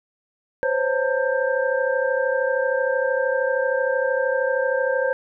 sine tone cluster, 512 / 545 / 908 / 1580 Hz, C5 / C#5 / A#5 / G6, -38 / -29 / -46 / +13 cents, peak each -22 / -23 / -31 / -26 dBFS, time 0.63-5.13 s, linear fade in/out 0 ms, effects none

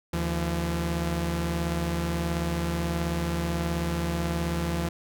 sawtooth tone pair together, 75.73 / 170 Hz, D#2 / F3, -46 / -46 cents, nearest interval octave + major second, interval 1400 cents, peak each -26 / -24 dBFS, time 0.13-4.89 s, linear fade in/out 5 ms, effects none

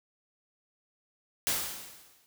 white noise with exponential decay, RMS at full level -27 dBFS, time 1.47-2.26 s, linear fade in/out 0 ms, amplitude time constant 170 ms, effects none

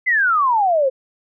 sine exponential sweep, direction down, 2077 to 508 Hz, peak -13 dBFS, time 0.06-0.9 s, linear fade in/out 20 ms, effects none

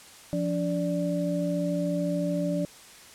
sine tone cluster, 174.1 / 287.8 / 585 Hz, F3 / D4 / D5, -5 / -35 / -7 cents, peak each -28 / -30 / -30 dBFS, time 0.33-2.65 s, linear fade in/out 0 ms, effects white hiss -49 dBFS RMS until 3.14 s + low-pass 10000 Hz 12 dB/octave

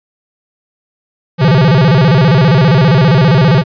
square tone with vibrato, 148.7 Hz, D3, 22 cents sharp, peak -6 dBFS, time 1.38-3.64 s, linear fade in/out 50 ms, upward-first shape square, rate 15 Hz, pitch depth 240 cents each way, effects resampled to 11025 Hz

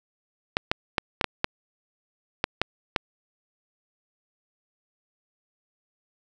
clicks, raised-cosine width 0.3 ms, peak -5 dBFS, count 9, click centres 0.569 / 0.715 / 0.982 / 1.212 / 1.243 / 1.444 / 2.441 / 2.616 / 2.962 s, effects none

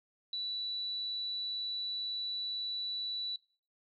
sine tone, 3951 Hz, B7, in tune, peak -34 dBFS, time 0.33-3.36 s, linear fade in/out 2 ms, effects noise-tail reverb RT60 0.4 s tail -21 dB re dry

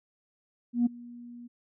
sine tone with ADSR envelope, 239.9 Hz, A#3, 50 cents sharp, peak -18 dBFS, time 0.73-1.48 s, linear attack 130 ms, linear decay 13 ms, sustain -24 dB, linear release 18 ms, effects tanh soft clip ceiling -17 dBFS

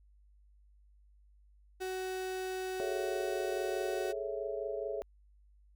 35% pulse tone, 373.9 Hz, F#4, 18 cents sharp, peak -34 dBFS, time 1.8-4.13 s, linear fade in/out 20 ms
sine chord, A major seventh, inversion third, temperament equal, 415.3 / 440 / 554.4 / 659.3 Hz, G#4 / A4 / C#5 / E5, 0 / 0 / 0 / 0 cents, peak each -39 / -41 / -40 / -41 dBFS, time 2.8-5.02 s, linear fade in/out 0 ms
effects added 50 Hz sine -60 dBFS peak until 5.75 s

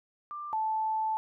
sine tone pair in turn, 1186 / 875.3 Hz, D6 / A5, +17 / -9 cents, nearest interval perfect fourth, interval 526 cents, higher first, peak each -36 / -27 dBFS, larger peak second, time 0.31-0.53 / 0.53-1.17 s, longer second, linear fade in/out 0 ms, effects none

